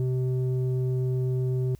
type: tone with low-pass filter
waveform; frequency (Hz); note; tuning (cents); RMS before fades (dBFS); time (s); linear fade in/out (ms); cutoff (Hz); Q
square; 128; C3; -38; -26; 0-1.75; 0; 300; 3.3
effects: added 60 Hz sine -53 dBFS peak until 1.79 s + white hiss -64 dBFS RMS until 1.79 s